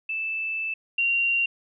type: tone pair in turn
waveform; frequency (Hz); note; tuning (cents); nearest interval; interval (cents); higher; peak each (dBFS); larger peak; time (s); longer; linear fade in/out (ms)
sine; 2637 / 2761; E7 / F7; 0 / -20; minor second; 80; second; -26 / -20; second; 0.09-0.74 / 0.98-1.46; first; 5
effects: none